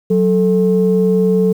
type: tone pair together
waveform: sine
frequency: 185 / 440 Hz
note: F#3 / A4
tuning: 0 / 0 cents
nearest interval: octave + minor third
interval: 1500 cents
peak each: -12 dBFS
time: 0.1-1.53 s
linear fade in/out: 10 ms
effects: tanh soft clip ceiling -3 dBFS + 7-bit